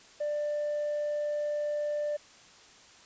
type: tone with tanh clipping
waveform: triangle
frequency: 592 Hz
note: D5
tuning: 14 cents sharp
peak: -29 dBFS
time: 0.2-2.17 s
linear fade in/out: 10 ms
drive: 6 dB
effects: white hiss -55 dBFS RMS until 3.05 s + resampled to 16000 Hz